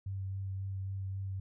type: tone with vibrato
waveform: sine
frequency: 96.5 Hz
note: G2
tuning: 27 cents flat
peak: -35 dBFS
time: 0.06-1.4 s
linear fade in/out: 5 ms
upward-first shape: sine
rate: 3.7 Hz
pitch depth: 14 cents each way
effects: none